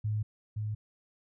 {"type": "tone pair in turn", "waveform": "sine", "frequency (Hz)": [106.7, 106.7], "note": ["G#2", "G#2"], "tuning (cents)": [47, 47], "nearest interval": "unison", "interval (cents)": 0, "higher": "neither", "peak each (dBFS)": [-28, -31], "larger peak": "first", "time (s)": [[0.04, 0.23], [0.56, 0.75]], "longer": "neither", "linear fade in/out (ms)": 10, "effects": []}